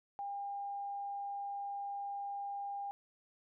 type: tone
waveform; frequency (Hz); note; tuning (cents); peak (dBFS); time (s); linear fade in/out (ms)
sine; 803; G5; +41; -38; 0.19-2.91; 0
effects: none